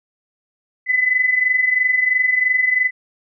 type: tone pair together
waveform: sine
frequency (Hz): 1991 / 2014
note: B6 / B6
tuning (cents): +14 / +33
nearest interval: unison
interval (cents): 19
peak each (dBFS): -20 / -15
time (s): 0.86-2.91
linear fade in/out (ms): 50
effects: none